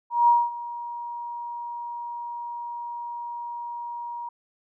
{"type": "tone with ADSR envelope", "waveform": "sine", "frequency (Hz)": 950, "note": "A#5", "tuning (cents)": 33, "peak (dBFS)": -13, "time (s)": [0.1, 4.29], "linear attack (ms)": 180, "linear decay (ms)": 220, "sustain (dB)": -18, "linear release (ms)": 5, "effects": []}